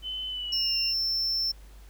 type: tone with pitch glide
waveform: sine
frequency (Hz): 3037 to 2785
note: F#7 to F7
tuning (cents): +44 to -5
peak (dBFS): -31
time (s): 0.02-0.94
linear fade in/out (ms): 50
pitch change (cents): -149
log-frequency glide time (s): 0.28-0.78
type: tone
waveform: triangle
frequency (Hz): 5360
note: E8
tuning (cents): +28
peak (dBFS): -24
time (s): 0.52-1.52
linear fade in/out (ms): 10
effects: added 50 Hz sine -46 dBFS peak until 1.89 s + pink hiss -58 dBFS RMS until 1.89 s